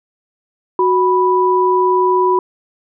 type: tone pair together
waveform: sine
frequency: 369.4 / 986.2 Hz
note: F#4 / B5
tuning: -3 / -3 cents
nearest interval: octave + perfect fourth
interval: 1700 cents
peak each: -13 dBFS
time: 0.79-2.39 s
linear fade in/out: 2 ms
effects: none